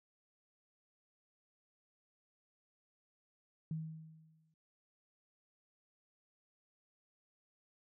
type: tone with exponential decay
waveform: sine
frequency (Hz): 159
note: D#3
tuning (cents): +38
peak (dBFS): -35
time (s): 3.71-4.54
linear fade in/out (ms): 2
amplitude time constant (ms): 180
effects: none